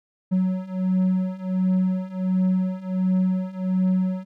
triangle beating tone pair, 185 / 186.4 Hz, F#3 / F#3, 0 / +13 cents, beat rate 1.4 Hz, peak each -22 / -20 dBFS, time 0.31-4.25 s, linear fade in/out 20 ms, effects none

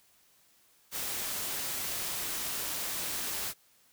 white noise, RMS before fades -35 dBFS, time 0.91-3.54 s, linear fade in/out 50 ms, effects white hiss -65 dBFS RMS until 3.92 s

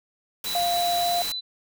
white noise, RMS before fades -32 dBFS, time 0.44-1.32 s, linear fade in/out 2 ms
sine tone with pitch glide, 3951 to 3997 Hz, B7 to B7, 0 to +20 cents, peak -28 dBFS, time 0.45-1.41 s, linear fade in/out 20 ms, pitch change +20 cents, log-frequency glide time 0.96-1.29 s
sine tone, 698.5 Hz, F5, in tune, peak -22 dBFS, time 0.55-1.22 s, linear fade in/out 2 ms
effects none

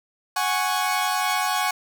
sawtooth chord, F# suspended second, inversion none, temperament equal, 740 / 830.6 / 1108.7 Hz, F#5 / G#5 / C#6, 0 / 0 / 0 cents, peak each -22 dBFS, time 0.36-1.71 s, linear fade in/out 5 ms, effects none

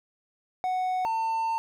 triangle tone pair in turn, 740 / 899.6 Hz, F#5 / A5, 0 / +38 cents, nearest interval minor third, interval 338 cents, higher second, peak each -23 dBFS, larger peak neither, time 0.64-1.05 / 1.05-1.58 s, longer second, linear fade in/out 0 ms, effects none

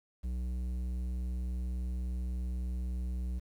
square tone with low-pass filter, 61.74 Hz, B1, in tune, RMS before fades -35 dBFS, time 0.23-3.4 s, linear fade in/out 20 ms, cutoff 200 Hz, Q 0.58, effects 10-bit

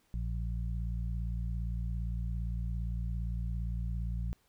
harmonic tone, 57.5 Hz, A#1, 23 cents flat, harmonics 1 / 2 / 3, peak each -33 / -39 / -43 dBFS, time 0.14-4.33 s, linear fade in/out 0 ms, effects pink hiss -71 dBFS RMS until 4.48 s

